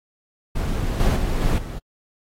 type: noise with level steps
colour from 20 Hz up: brown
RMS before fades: -23 / -17 / -22 / -19 / -30 dBFS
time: 0.55-1.79 s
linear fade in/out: 10 ms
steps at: 1 / 1.16 / 1.41 / 1.58 s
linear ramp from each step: 2 ms
effects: AAC 48 kbps